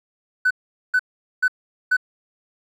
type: tone bursts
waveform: triangle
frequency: 1504 Hz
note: F#6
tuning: 28 cents sharp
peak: -11 dBFS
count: 4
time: 0.45-1.968 s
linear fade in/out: 10 ms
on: 57 ms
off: 430 ms
effects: tanh soft clip ceiling -11 dBFS